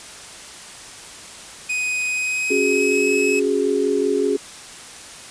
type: tone with pitch glide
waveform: 45% pulse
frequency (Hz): 2500 to 2569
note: D#7 to E7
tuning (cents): +8 to -45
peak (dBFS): -20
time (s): 1.69-3.4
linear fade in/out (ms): 10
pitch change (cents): +47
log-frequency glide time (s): 2.07-3.15
type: chord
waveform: sine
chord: C# suspended fourth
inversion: none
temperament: equal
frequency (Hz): 277.2 / 370 / 415.3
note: C#4 / F#4 / G#4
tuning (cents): 0 / 0 / 0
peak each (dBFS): -23 / -22 / -19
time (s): 2.5-4.37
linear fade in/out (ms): 10
effects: white hiss -38 dBFS RMS until 5.3 s + resampled to 22050 Hz

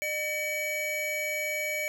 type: tone pair together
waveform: square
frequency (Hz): 603.7 / 2275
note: D5 / C#7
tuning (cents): +48 / +44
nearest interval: octave + major seventh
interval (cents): 2296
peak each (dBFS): -35 / -31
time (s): 0.02-1.88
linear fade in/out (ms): 0
effects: none

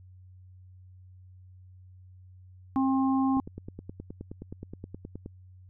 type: harmonic tone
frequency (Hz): 266.4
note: C4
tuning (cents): +31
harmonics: 1 / 3 / 4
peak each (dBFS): -23 / -32 / -34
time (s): 2.76-3.4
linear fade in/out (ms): 0
type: click train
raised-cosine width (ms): 3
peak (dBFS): -26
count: 19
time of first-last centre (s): 3.37-5.261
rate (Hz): 9.52
effects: added 92 Hz sine -49 dBFS peak until 5.69 s

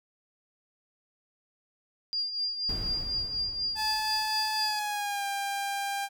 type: tone with tremolo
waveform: sine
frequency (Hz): 4802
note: D8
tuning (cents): +38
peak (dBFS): -26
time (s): 2.13-4.79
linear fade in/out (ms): 0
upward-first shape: triangle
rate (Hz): 4.1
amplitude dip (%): 65
type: noise with exponential decay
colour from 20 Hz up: brown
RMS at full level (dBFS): -33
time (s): 2.69-4.95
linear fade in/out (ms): 2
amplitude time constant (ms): 490
type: tone with pitch glide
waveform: sawtooth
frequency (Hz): 865 to 797.8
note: A5 to G5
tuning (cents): -30 to +30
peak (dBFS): -26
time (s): 3.75-6.09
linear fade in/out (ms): 50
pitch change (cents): -140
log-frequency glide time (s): 4.57-5.26
effects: none

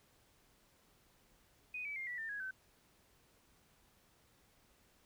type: tone with pitch steps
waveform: sine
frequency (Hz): 2489 / 2296 / 2117 / 1952.8 / 1801.1 / 1661.2 / 1532.2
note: D#7 / D7 / C7 / B6 / A6 / G#6 / G6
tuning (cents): 0 / -40 / +20 / -20 / +40 / 0 / -40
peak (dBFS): -40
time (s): 1.74-2.51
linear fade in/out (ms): 5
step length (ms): 110
effects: pink hiss -70 dBFS RMS until 5.05 s

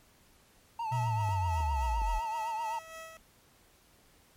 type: tone with vibrato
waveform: triangle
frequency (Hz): 900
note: A5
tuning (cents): +39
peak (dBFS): -30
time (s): 0.79-2.79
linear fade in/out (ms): 5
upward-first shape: triangle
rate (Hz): 7.8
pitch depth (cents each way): 89
type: linear sweep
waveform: sine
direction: down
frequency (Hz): 125.7 to 38.95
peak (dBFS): -29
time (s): 0.91-2.2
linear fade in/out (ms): 20
type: tone with tremolo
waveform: 15% pulse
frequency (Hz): 648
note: E5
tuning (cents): -30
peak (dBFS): -36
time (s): 0.92-3.17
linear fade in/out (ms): 0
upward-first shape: sine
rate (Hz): 3.5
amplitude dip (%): 50
type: clicks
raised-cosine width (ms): 2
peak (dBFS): -37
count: 3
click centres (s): 1.29 / 1.605 / 2.018
effects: pink hiss -63 dBFS RMS until 4.36 s + MP3 64 kbps

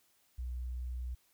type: tone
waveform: sine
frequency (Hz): 61.74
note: B1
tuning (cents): 0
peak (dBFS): -36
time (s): 0.38-1.15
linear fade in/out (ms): 10
effects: white hiss -71 dBFS RMS until 1.33 s

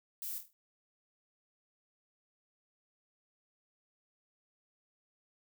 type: noise with echo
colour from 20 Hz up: violet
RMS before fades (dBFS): -41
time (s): 0.22-0.38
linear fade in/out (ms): 0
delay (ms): 25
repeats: 6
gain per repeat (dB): -6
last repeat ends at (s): 0.53
effects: none

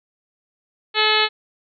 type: harmonic tone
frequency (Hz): 430.5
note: A4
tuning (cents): -38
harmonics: 1 / 2 / 3 / 4 / 5 / 6 / 7 / 8 / 9 / 10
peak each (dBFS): -24 / -24 / -24 / -24 / -24 / -24 / -24 / -24 / -24 / -24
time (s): 0.94-1.29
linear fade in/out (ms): 50
effects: none

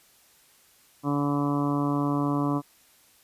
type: harmonic tone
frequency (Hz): 143.7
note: D3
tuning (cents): -37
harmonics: 1 / 2 / 3 / 4 / 5 / 6 / 7 / 8 / 9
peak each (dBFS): -29 / -25 / -37 / -37 / -37 / -43 / -34 / -35 / -44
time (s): 1.03-2.62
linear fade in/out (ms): 50
effects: white hiss -59 dBFS RMS until 3.23 s + resampled to 32000 Hz

